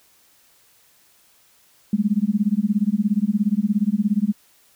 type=tone with tremolo; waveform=sine; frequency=207.4 Hz; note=G#3; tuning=2 cents flat; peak=-13 dBFS; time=1.93-4.33 s; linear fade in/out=2 ms; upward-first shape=sine; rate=17 Hz; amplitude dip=100%; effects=white hiss -57 dBFS RMS until 4.75 s